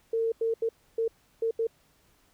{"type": "tone bursts at uneven times", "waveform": "sine", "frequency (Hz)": 453.9, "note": "A#4", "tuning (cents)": -46, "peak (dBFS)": -24, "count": 6, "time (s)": [[0.13, 0.32], [0.41, 0.54], [0.62, 0.69], [0.98, 1.08], [1.42, 1.51], [1.59, 1.67]], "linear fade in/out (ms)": 5, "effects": ["pink hiss -65 dBFS RMS until 2.33 s"]}